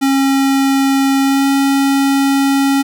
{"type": "tone with pitch glide", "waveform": "square", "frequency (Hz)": [272, 275], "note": ["C#4", "C#4"], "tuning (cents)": [-33, -14], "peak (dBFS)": -11, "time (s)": [0.01, 2.83], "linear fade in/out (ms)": 20, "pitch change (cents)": 19, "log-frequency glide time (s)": [1.21, 1.47], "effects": []}